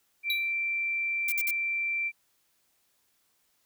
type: tone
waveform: sine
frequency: 2349 Hz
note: D7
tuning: in tune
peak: -27 dBFS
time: 0.23-2.12 s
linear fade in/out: 50 ms
type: tone with exponential decay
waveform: square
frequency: 3901 Hz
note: B7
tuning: 22 cents flat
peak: -26 dBFS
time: 0.3-0.52 s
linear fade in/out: 1 ms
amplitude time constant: 47 ms
type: noise bursts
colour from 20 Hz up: violet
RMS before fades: -31 dBFS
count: 3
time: 1.28-1.51 s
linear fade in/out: 5 ms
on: 42 ms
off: 52 ms
effects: white hiss -71 dBFS RMS until 3.65 s